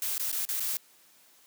blue noise with dropouts, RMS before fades -31 dBFS, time 0.02-0.77 s, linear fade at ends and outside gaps 1 ms, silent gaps 0.18-0.196 / 0.316-0.327 / 0.452-0.489 / 0.598-0.604 s, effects white hiss -60 dBFS RMS until 1.46 s + high-pass 150 Hz 12 dB/octave

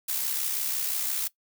blue noise with amplitude modulation, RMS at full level -27 dBFS, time 0.08-1.28 s, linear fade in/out 10 ms, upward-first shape sine, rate 65.8 Hz, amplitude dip 45%, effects noise-tail reverb RT60 0.1 s tail -19 dB re dry

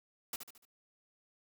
white noise with echo, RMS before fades -39 dBFS, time 0.33-0.36 s, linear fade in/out 2 ms, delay 73 ms, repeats 4, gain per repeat -7 dB, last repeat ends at 0.652 s, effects none

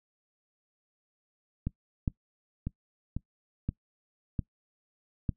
clicks, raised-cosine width 5 ms, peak -18 / -15 / -20 / -20 / -17 / -17 / -16 dBFS, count 7, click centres 1.67 / 2.078 / 2.67 / 3.166 / 3.69 / 4.392 / 5.292 s, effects noise-tail reverb RT60 0.1 s tail -22 dB re dry

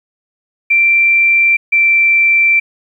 sine tone pair in turn, 2354 / 2345 Hz, D7 / D7, +3 / -3 cents, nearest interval unison, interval 6 cents, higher first, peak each -7 dBFS, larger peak neither, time 0.7-1.57 / 1.72-2.6 s, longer second, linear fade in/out 10 ms, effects 8-bit

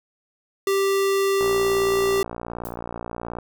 square tone, 392 Hz, G4, in tune, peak -19 dBFS, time 0.67-2.23 s, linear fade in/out 2 ms
click train, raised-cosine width 1 ms, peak -17 dBFS, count 117, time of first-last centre 1.41-3.386 s, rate 58.7 Hz
violet noise with exponential decay, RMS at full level -32 dBFS, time 2.65-2.76 s, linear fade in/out 0 ms, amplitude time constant 22 ms
effects none

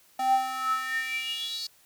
square tone with high-pass filter sweep, 259.5 Hz, C4, 14 cents flat, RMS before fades -29 dBFS, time 0.19-1.67 s, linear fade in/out 5 ms, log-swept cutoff 650 to 4600 Hz, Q 10, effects white hiss -60 dBFS RMS until 1.85 s

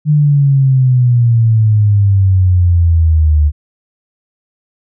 sine exponential sweep, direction down, 152.4 to 73.5 Hz, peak -6 dBFS, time 0.05-3.52 s, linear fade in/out 50 ms, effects none

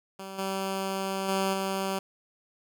10% pulse tone with level steps, 192.9 Hz, G3, 28 cents flat, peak -30 / -21 / -17 / -20 dBFS, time 0.19-1.99 s, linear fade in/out 5 ms, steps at 0.38 / 1.28 / 1.53 s, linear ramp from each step 10 ms, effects none

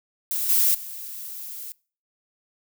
violet noise with level steps, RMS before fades -26 / -19 / -36 dBFS, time 0.31-1.72 s, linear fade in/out 0 ms, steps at 0.49 / 0.74 s, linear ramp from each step 10 ms, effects noise-tail reverb RT60 0.4 s tail -24 dB re dry

